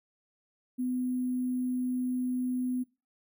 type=tone with sample-and-hold; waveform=sine; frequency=252 Hz; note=B3; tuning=35 cents sharp; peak=-28 dBFS; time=0.78-2.84 s; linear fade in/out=20 ms; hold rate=11025 Hz; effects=noise-tail reverb RT60 0.3 s tail -22 dB re dry